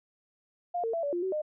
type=tone with pitch steps; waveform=sine; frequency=703 / 454.9 / 668 / 573 / 349.4 / 377.9 / 609 Hz; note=F5 / A#4 / E5 / D5 / F4 / F#4 / D#5; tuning=+11 / -42 / +23 / -43 / +1 / +37 / -37 cents; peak=-28 dBFS; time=0.74-1.419 s; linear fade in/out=10 ms; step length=97 ms; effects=none